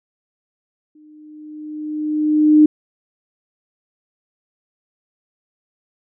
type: tone with exponential growth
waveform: sine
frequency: 304.2 Hz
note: D#4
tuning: 39 cents flat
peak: -5 dBFS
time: 0.95-2.66 s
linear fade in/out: 5 ms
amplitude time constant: 370 ms
effects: none